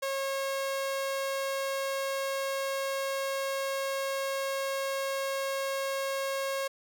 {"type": "tone", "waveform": "sawtooth", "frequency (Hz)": 544, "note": "C#5", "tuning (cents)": -33, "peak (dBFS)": -26, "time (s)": [0.02, 6.68], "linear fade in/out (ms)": 10, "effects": []}